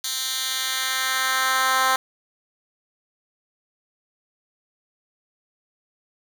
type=tone with high-pass filter sweep; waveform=10% pulse; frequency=261.6 Hz; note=C4; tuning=in tune; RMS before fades=-23 dBFS; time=0.04-1.96 s; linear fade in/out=2 ms; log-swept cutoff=4300 to 970 Hz; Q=1.2; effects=none